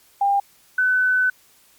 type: tone pair in turn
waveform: sine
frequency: 800 / 1506.8 Hz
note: G5 / F#6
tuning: +35 / +31 cents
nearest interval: major seventh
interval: 1096 cents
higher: second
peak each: -15 dBFS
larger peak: neither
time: 0.21-0.4 / 0.78-1.3 s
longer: second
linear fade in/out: 5 ms
effects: white hiss -55 dBFS RMS until 1.78 s + MP3 96 kbps